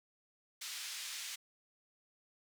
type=band-pass noise; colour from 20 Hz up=white; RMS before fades=-44 dBFS; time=0.61-1.36 s; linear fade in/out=10 ms; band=2000 to 6500 Hz; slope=12 dB/octave; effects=none